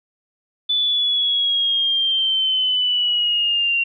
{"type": "linear sweep", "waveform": "sine", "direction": "down", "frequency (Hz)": [3494, 2752], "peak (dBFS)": -16, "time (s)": [0.69, 3.84], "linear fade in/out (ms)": 10, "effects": []}